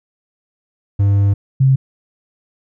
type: tone pair in turn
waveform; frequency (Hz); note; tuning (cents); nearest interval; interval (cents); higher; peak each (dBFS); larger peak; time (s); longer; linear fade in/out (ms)
triangle / sine; 100 / 133.48; G2 / C3; +35 / +35; perfect fourth; 500; second; -8; neither; 0.99-1.34 / 1.6-1.76; first; 10
effects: none